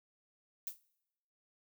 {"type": "noise with exponential decay", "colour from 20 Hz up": "violet", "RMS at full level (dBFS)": -36, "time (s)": [0.67, 0.8], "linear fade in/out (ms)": 1, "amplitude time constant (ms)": 27, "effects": ["noise-tail reverb RT60 0.9 s tail -23 dB re dry"]}